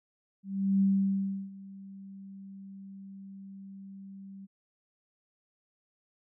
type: tone with ADSR envelope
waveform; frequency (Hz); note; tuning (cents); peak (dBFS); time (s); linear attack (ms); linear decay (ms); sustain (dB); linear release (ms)
sine; 195; G3; -9; -21; 0.43-4.47; 380; 690; -22; 27
effects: none